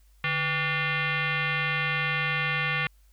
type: tone with frequency modulation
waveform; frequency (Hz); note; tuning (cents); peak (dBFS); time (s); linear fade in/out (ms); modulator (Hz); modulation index
sine; 148.1; D3; +15; -24; 0.24-2.87; 2; 646; 4.2
effects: added 50 Hz sine -55 dBFS peak until 3.12 s + white hiss -68 dBFS RMS until 3.12 s